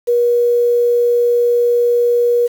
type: tone with quantisation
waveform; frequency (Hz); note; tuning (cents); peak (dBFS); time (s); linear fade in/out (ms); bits
sine; 480; B4; -49; -10; 0.07-2.48; 20; 6
effects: none